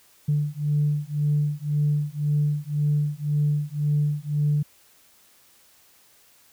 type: beating tone pair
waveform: sine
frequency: 146.83 / 148.73 Hz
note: D3 / D3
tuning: 0 / +22 cents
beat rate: 1.9 Hz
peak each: -23 dBFS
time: 0.28-4.63 s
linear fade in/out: 10 ms
effects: tanh soft clip ceiling -14 dBFS + white hiss -57 dBFS RMS until 6.52 s